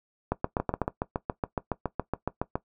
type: two click trains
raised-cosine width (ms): 1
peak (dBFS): -11 / -13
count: 5 / 15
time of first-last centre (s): 0.32-0.817 / 0.6-2.555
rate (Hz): 8.05 / 7.16
effects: noise-tail reverb RT60 0.1 s tail -17 dB re dry